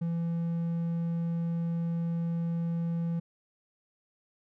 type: tone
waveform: triangle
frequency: 168.1 Hz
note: E3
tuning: 34 cents sharp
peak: -26 dBFS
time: 0.01-3.2 s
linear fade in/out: 10 ms
effects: none